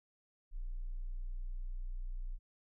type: tone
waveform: sine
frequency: 30.15 Hz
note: B0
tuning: 41 cents flat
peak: -37 dBFS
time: 0.51-2.39 s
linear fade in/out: 50 ms
effects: none